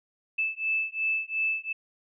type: beating tone pair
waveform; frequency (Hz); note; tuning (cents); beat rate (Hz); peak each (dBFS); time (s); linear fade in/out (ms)
sine; 2626 / 2628.8; E7 / E7; -7 / -5; 2.8; -29; 0.38-1.73; 10
effects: none